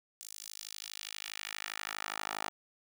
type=tone with high-pass filter sweep; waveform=10% pulse; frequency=52.4 Hz; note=G#1; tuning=16 cents sharp; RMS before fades=-42 dBFS; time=0.21-2.49 s; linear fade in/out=0 ms; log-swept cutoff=7100 to 830 Hz; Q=1.2; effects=none